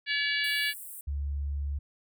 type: harmonic tone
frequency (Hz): 571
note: D5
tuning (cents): -49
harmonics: 3 / 4 / 5 / 6 / 7 / 8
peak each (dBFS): -30 / -32 / -34 / -36 / -37 / -38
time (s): 0.06-0.74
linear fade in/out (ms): 50
type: high-pass noise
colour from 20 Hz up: pink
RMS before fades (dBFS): -43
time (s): 0.44-1.01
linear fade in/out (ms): 2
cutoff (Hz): 8100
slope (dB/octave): 96
type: tone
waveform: sine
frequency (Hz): 71.1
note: C#2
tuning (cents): +45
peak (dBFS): -29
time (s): 1.07-1.79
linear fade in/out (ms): 10
effects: none